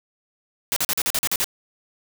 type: noise bursts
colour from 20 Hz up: white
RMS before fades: -22 dBFS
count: 9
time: 0.72-1.443 s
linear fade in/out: 0 ms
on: 43 ms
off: 42 ms
effects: none